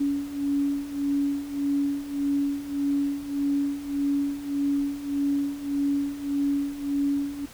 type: beating tone pair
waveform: sine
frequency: 281.4 / 283.1 Hz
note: C#4 / C#4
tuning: +26 / +37 cents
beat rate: 1.7 Hz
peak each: -29 / -25 dBFS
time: 0-7.46 s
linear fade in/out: 10 ms
effects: pink hiss -47 dBFS RMS until 7.53 s